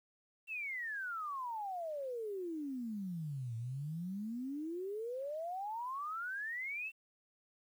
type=exponential two-way sweep; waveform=sine; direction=down then up; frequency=2731 to 112 to 2731 Hz; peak=-38 dBFS; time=0.47-6.92 s; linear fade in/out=50 ms; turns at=3.56 s; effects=11-bit